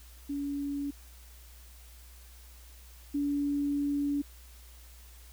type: tone pair in turn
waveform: sine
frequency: 283.7 / 286.2 Hz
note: C#4 / D4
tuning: +40 / -45 cents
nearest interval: unison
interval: 15 cents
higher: second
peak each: -31 / -27 dBFS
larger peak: second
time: 0.29-0.91 / 3.14-4.22 s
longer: second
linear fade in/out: 10 ms
effects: added 60 Hz sine -50 dBFS peak until 5.32 s + white hiss -57 dBFS RMS until 5.32 s